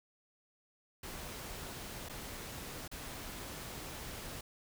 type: noise with dropouts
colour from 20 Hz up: pink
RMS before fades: -45 dBFS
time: 1.03-4.41 s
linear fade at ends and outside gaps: 5 ms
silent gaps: 2.088-2.095 / 2.879-2.914 s
effects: none